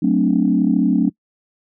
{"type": "chord", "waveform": "sine", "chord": "D dominant seventh", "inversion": "first", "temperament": "equal", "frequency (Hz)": [185, 220, 261.6, 293.7], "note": ["F#3", "A3", "C4", "D4"], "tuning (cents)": [0, 0, 0, 0], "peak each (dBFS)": -18, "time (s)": [0.02, 1.1], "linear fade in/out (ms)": 10, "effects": ["noise-tail reverb RT60 0.1 s tail -24 dB re dry", "tanh soft clip ceiling -3 dBFS"]}